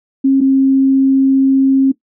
sine tone pair in turn, 269.8 / 268.5 Hz, C#4 / C4, -47 / +45 cents, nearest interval unison, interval 8 cents, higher first, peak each -7 dBFS, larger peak neither, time 0.24-0.41 / 0.41-1.92 s, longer second, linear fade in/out 10 ms, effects noise-tail reverb RT60 0.1 s tail -17 dB re dry

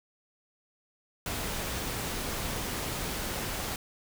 pink noise, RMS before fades -34 dBFS, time 1.26-3.76 s, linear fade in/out 2 ms, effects none

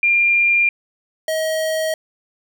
sine / square tone pair in turn, 2395 / 634.4 Hz, D7 / D#5, +33 / +33 cents, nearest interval octave + major seventh, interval 2300 cents, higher first, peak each -12 / -19 dBFS, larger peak first, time 0.03-0.69 / 1.28-1.94 s, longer neither, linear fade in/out 2 ms, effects none

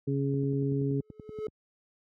harmonic tone, 138.59 Hz, C#3, in tune, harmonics 1 / 2 / 3, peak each -28 / -31 / -33 dBFS, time 0.07-1.01 s, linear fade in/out 10 ms
click train, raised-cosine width 3 ms, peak -29 dBFS, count 13, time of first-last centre 0.34-1.483 s, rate 10.5 Hz
triangle tone with exponential growth, 430 Hz, A4, 40 cents flat, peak -27 dBFS, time 1.01-1.47 s, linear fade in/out 2 ms, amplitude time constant 99 ms
effects high-pass 80 Hz 12 dB/octave

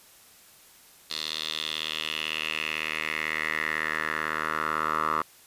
10% pulse tone with band-pass filter sweep, 78 Hz, D#2, 5 cents sharp, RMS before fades -30 dBFS, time 1.1-5.22 s, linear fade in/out 5 ms, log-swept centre 4100 to 1200 Hz, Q 4.4, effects white hiss -54 dBFS RMS until 5.46 s + resampled to 32000 Hz

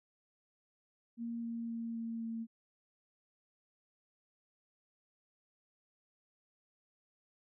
sine tone with pitch steps, 233.1 / 231.6 / 230.2 / 228.7 / 227.3 Hz, A#3 / A#3 / A#3 / A#3 / A#3, 0 / -11 / -22 / -33 / -43 cents, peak -37 dBFS, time 1.17-2.47 s, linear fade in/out 50 ms, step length 260 ms, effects none

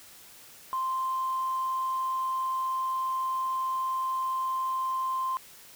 sine tone, 1045 Hz, C6, 2 cents flat, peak -26 dBFS, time 0.73-5.37 s, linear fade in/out 0 ms, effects tanh soft clip ceiling -22 dBFS + white hiss -51 dBFS RMS until 5.75 s

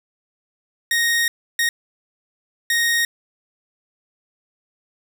sawtooth tone bursts at uneven times, 1864.7 Hz, A#6, in tune, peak -13 dBFS, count 3, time 0.91-1.28 / 1.59-1.69 / 2.7-3.05 s, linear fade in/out 2 ms, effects 9-bit

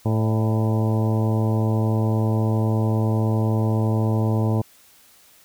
harmonic tone with a mistuned harmonic, 110 Hz, A2, in tune, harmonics 1 / 2 / 3 / 4 / 5 / 6 / 7 / 8 / 9, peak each -19 / -25 / -29 / -31 / -33 / -35 / -36 / -37 / -38 dBFS, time 0.05-4.62 s, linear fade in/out 10 ms, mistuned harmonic 6, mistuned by -43 cents, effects white hiss -53 dBFS RMS until 5.44 s

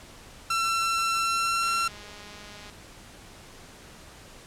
sawtooth tone with pitch glide, 1347 to 1358.7 Hz, E6 to F6, +37 to -48 cents, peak -20 dBFS, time 0.5-1.88 s, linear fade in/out 5 ms, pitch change +15 cents, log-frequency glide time 1.22-1.62 s
click train, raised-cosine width 0.2 ms, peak -29 dBFS, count 222, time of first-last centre 1.63-2.698 s, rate 207 Hz
effects pink hiss -48 dBFS RMS until 4.46 s + low-pass 10000 Hz 12 dB/octave

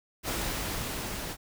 pink noise with level ramp, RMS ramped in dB -31 to -37 dBFS, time 0.23-1.37 s, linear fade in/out 50 ms, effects none

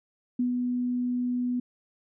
sine tone with ADSR envelope, 246.8 Hz, B3, 1 cent flat, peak -22 dBFS, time 0.39-1.6 s, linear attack 6 ms, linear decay 120 ms, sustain -3 dB, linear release 6 ms, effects none

